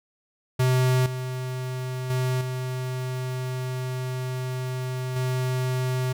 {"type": "tone with level steps", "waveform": "square", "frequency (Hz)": 128.1, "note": "C3", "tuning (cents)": -36, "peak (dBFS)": [-19, -29, -23, -28, -24], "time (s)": [0.59, 6.13], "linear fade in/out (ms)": 10, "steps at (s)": [1.06, 2.1, 2.41, 5.16], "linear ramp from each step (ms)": 2, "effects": []}